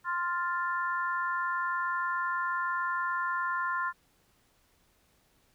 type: chord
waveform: sine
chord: F major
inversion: second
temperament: equal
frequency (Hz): 1046.5 / 1396.9 / 1760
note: C6 / F6 / A6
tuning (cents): 0 / 0 / 0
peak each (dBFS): -31 / -33 / -36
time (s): 0.04-3.93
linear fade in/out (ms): 50
effects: pink hiss -68 dBFS RMS until 5.54 s